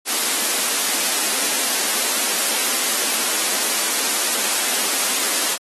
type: high-pass noise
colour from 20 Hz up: white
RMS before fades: -20 dBFS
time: 0.05-5.58 s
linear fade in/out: 50 ms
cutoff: 210 Hz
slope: 48 dB/octave
effects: AAC 32 kbps